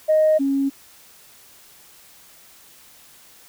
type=tone pair in turn; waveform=sine; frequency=622.3 / 274.8 Hz; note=D#5 / C#4; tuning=0 / -15 cents; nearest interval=octave + major second; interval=1415 cents; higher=first; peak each=-12 / -17 dBFS; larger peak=first; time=0.08-0.39 / 0.39-0.7 s; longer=neither; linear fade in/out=20 ms; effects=tanh soft clip ceiling -9 dBFS + white hiss -49 dBFS RMS until 3.48 s